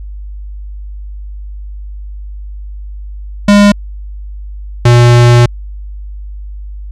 square tone pair in turn, 204 / 120.32 Hz, G#3 / B2, -31 / -45 cents, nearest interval major sixth, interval 914 cents, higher first, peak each -3 dBFS, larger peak neither, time 3.48-3.72 / 4.85-5.46 s, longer second, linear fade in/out 5 ms, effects added 50 Hz sine -22 dBFS peak until 6.91 s + low-pass 7000 Hz 12 dB/octave

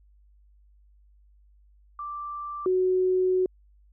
sine tone pair in turn, 1174.7 / 370 Hz, D6 / F#4, 0 / 0 cents, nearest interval octave + minor sixth, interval 2000 cents, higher first, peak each -32 / -20 dBFS, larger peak second, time 1.99-2.66 / 2.66-3.46 s, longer second, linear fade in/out 2 ms, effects added 50 Hz sine -55 dBFS peak until 3.92 s

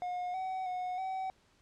triangle tone with pitch steps, 719 / 753 / 730 / 759 Hz, F#5 / F#5 / F#5 / F#5, -50 / +30 / -24 / +44 cents, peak -32 dBFS, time 0.02-1.3 s, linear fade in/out 0 ms, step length 320 ms, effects pink hiss -68 dBFS RMS until 1.61 s + low-pass 7000 Hz 12 dB/octave

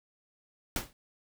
pink noise with exponential decay, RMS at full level -28 dBFS, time 0.76-0.93 s, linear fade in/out 1 ms, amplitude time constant 36 ms, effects none

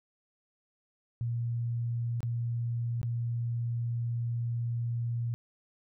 sine tone with dropouts, 118 Hz, A#2, 22 cents sharp, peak -29 dBFS, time 1.21-5.34 s, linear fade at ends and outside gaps 0 ms, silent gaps 2.205-2.23 / 3.015-3.03 s, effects none

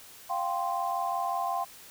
sine chord, F suspended second, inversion none, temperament equal, 698.5 / 784 / 1046.5 Hz, F5 / G5 / C6, 0 / 0 / 0 cents, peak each -32 dBFS, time 0.29-1.65 s, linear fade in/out 20 ms, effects white hiss -50 dBFS RMS until 1.9 s

